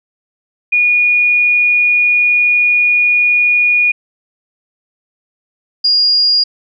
sine tone pair in turn, 2447 / 4843 Hz, D#7 / D#8, -29 / -48 cents, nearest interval octave, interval 1181 cents, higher second, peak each -8 dBFS, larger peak neither, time 0.72-3.92 / 5.84-6.44 s, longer first, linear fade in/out 10 ms, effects none

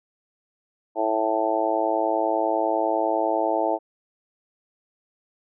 harmonic tone, 110 Hz, A2, in tune, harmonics 3 / 4 / 5 / 6 / 7 / 8, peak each -28 / -30 / -28 / -25 / -28 / -27 dBFS, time 0.95-3.79 s, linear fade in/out 50 ms, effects none

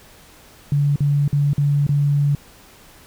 sine tone with dropouts, 143.6 Hz, D3, 39 cents flat, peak -14 dBFS, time 0.72-2.35 s, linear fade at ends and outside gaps 2 ms, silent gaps 0.959-1.005 / 1.279-1.328 / 1.533-1.58 / 1.867-1.891 s, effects pink hiss -47 dBFS RMS until 3.06 s

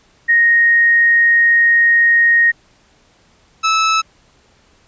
sine / sawtooth tone pair in turn, 1866 / 1305.8 Hz, A#6 / E6, +1 / -17 cents, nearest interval tritone, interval 618 cents, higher first, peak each -8 dBFS, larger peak neither, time 0.28-2.52 / 3.63-4.02 s, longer first, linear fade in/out 20 ms, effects pink hiss -53 dBFS RMS until 4.87 s + resampled to 16000 Hz

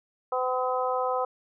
harmonic tone, 254.4 Hz, C4, 48 cents flat, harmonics 2 / 3 / 4 / 5, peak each -28 / -30 / -31 / -32 dBFS, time 0.32-1.25 s, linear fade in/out 5 ms, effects none

